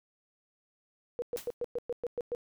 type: tone bursts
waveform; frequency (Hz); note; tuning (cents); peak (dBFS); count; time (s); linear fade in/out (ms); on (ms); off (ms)
sine; 481.7; B4; -43; -30; 9; 1.19-2.349; 0; 31; 110
type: noise with exponential decay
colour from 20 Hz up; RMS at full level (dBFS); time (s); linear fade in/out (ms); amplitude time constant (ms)
white; -38; 1.37-1.54; 1; 36
effects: none